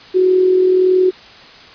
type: tone with amplitude modulation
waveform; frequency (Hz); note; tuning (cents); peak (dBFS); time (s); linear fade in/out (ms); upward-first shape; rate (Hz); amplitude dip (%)
sine; 370; F#4; 0; -7; 0.14-1.11; 20; sine; 41.5; 40
effects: white hiss -39 dBFS RMS until 1.74 s + resampled to 11025 Hz